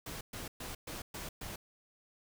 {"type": "noise bursts", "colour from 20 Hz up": "pink", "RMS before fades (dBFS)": -43, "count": 6, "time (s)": [0.06, 1.56], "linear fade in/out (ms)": 5, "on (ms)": 150, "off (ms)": 120, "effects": []}